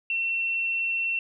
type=tone; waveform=sine; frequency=2708 Hz; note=E7; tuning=46 cents sharp; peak=-24 dBFS; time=0.1-1.19 s; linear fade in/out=2 ms; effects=none